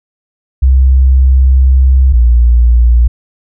sine tone pair in turn, 65.41 / 59.24 Hz, C2 / A#1, 0 / +29 cents, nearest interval major second, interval 171 cents, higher first, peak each -3 dBFS, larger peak neither, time 0.62-2.13 / 2.13-3.08 s, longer first, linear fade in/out 10 ms, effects none

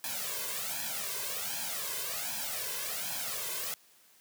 white noise with flanger, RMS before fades -36 dBFS, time 0.04-3.74 s, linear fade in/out 0 ms, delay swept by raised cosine 1.2 to 1.97 ms, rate 1.3 Hz, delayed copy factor +0.9, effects white hiss -62 dBFS RMS until 4.2 s + high-pass 150 Hz 12 dB/octave

